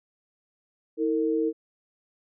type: tone pair together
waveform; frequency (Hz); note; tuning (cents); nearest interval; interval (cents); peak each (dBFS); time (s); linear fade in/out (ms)
sine; 321.3 / 454.6; E4 / A#4; -44 / -43; tritone; 601; -25; 0.97-1.53; 50
effects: none